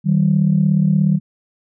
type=tone pair together; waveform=sine; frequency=155.56 / 192.46 Hz; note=D#3 / G3; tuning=0 / -32 cents; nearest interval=major third; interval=368 cents; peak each=-14 dBFS; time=0.04-1.2 s; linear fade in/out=50 ms; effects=tanh soft clip ceiling -4 dBFS